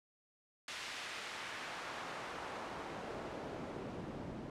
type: noise with band-pass filter sweep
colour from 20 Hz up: pink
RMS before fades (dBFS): -45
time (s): 0.68-4.5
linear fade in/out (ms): 2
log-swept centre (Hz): 2900 to 230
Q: 0.75
effects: low-pass 10000 Hz 12 dB/octave